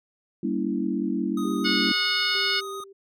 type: chord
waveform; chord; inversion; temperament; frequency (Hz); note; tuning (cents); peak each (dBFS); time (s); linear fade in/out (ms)
sine; G diminished seventh; none; equal with one note detuned; 196 / 233.1 / 283.7 / 329.6; G3 / Bb3 / Db4 / Fb4; 0 / 0 / +40 / 0; -29; 0.43-1.92; 5
type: tone with vibrato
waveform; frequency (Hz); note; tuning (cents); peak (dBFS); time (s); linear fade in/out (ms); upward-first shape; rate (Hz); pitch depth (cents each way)
square; 1244.5; D#6; 0; -35; 1.37-2.84; 5; square; 8.8; 10
type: tone with tremolo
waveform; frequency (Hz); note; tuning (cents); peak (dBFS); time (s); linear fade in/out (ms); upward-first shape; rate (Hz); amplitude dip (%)
sine; 392; G4; 0; -34; 1.44-2.93; 10; square; 1.1; 70
type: harmonic tone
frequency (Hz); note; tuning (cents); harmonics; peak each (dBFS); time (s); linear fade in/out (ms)
729; F#5; -26; 2 / 3 / 4 / 5 / 6 / 7; -29 / -29 / -29 / -29 / -29 / -29; 1.64-2.61; 20
effects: none